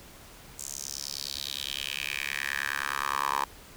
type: tone with high-pass filter sweep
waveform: 10% pulse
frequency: 69.7 Hz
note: C#2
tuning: 10 cents sharp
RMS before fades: -33 dBFS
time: 0.58-3.45 s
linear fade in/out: 10 ms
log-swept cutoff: 7300 to 920 Hz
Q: 3.8
effects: pink hiss -50 dBFS RMS until 3.76 s